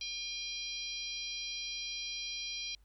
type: harmonic tone with a mistuned harmonic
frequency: 804 Hz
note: G5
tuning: 44 cents sharp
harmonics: 3 / 4 / 5 / 6 / 7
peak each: -44 / -43 / -43 / -45 / -45 dBFS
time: 0.01-2.75 s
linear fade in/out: 2 ms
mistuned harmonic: 5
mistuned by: +16 cents
effects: added 50 Hz sine -61 dBFS peak until 2.84 s + pink hiss -75 dBFS RMS until 2.84 s